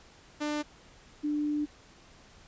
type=tone pair in turn; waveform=sawtooth / sine; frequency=298.1 / 296.8 Hz; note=D4 / D4; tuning=+26 / +18 cents; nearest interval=unison; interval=8 cents; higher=first; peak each=-26 / -27 dBFS; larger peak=first; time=0.4-0.63 / 1.23-1.66 s; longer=second; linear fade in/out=20 ms; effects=pink hiss -56 dBFS RMS until 2.47 s + resampled to 16000 Hz